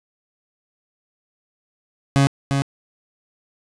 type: tone with echo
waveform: 30% pulse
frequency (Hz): 138.59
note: C#3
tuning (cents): 0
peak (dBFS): -10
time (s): 2.16-2.27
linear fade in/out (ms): 0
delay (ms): 350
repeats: 1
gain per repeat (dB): -5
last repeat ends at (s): 2.62
effects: resampled to 22050 Hz + 8-bit